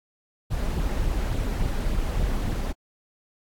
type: noise with flanger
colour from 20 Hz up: brown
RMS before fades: -25 dBFS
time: 0.5-2.73 s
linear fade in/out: 20 ms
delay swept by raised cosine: 0.24 to 5.04 ms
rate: 3.5 Hz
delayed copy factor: +0.5
effects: AAC 64 kbps